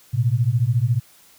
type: beating tone pair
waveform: sine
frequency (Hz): 112.5 / 126.5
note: A2 / B2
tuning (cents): +39 / +42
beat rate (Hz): 14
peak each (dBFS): -19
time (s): 0.13-1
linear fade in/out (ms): 20
effects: white hiss -52 dBFS RMS until 1.38 s